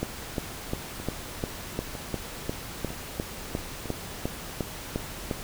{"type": "two click trains", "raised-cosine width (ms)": 2, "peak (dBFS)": [-23, -14], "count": [4, 16], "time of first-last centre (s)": [[1, 3.857], [0.03, 5.312]], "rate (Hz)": [1.05, 2.84], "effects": ["pink hiss -39 dBFS RMS until 5.43 s"]}